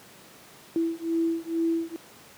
sine beating tone pair, 329.6 / 331.8 Hz, E4 / E4, 0 / +11 cents, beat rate 2.2 Hz, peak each -27 / -27 dBFS, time 0.76-1.96 s, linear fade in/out 0 ms, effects pink hiss -50 dBFS RMS until 2.37 s + high-pass 150 Hz 12 dB/octave

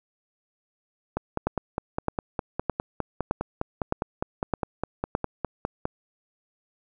two click trains, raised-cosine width 1 ms, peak -12 / -9 dBFS, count 24 / 7, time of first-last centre 1.17-5.854 / 1.47-5.151 s, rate 4.91 / 1.63 Hz, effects none

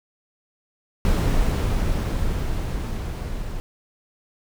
brown noise with level ramp, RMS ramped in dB -18 to -30 dBFS, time 1.05-3.6 s, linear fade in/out 0 ms, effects none

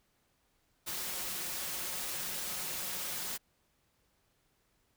white noise with comb filter, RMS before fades -38 dBFS, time 0.86-3.38 s, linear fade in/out 20 ms, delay 5.5 ms, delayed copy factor +0.5, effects pink hiss -74 dBFS RMS until 4.96 s

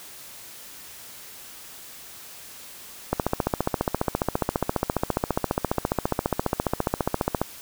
click train, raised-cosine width 1 ms, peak -7 dBFS, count 64, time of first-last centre 3.13-7.416 s, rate 14.7 Hz, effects white hiss -43 dBFS RMS until 7.61 s

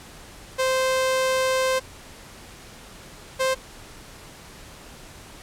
sawtooth tone pair in turn, 521 / 524 Hz, C5 / C5, -7 / +2 cents, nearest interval unison, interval 9 cents, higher second, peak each -16 dBFS, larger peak neither, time 0.58-1.8 / 3.39-3.55 s, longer first, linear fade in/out 20 ms, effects pink hiss -44 dBFS RMS until 5.42 s + low-pass 11000 Hz 12 dB/octave

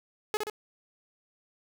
sawtooth tone with echo, 424.8 Hz, G#4, 39 cents sharp, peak -22 dBFS, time 0.34-0.37 s, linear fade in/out 0 ms, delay 64 ms, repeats 2, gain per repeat -4 dB, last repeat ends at 0.498 s, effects none

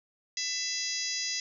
harmonic tone with a mistuned harmonic, 667 Hz, E5, 20 cents sharp, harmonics 3 / 4 / 5 / 6 / 7 / 8 / 9 / 10, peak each -39 / -43 / -44 / -40 / -35 / -40 / -36 / -40 dBFS, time 0.37-1.4 s, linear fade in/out 2 ms, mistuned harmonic 7, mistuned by +85 cents, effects none

